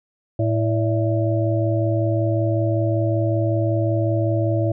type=harmonic tone with a mistuned harmonic; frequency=110 Hz; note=A2; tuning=in tune; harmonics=1 / 3 / 5 / 6; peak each=-19 / -24 / -25 / -27 dBFS; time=0.39-4.72 s; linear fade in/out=5 ms; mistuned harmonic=5; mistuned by=+76 cents; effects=none